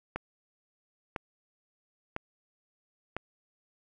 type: click train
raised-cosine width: 0.5 ms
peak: -18 dBFS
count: 4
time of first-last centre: 0.16-3.166 s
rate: 0.998 Hz
effects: none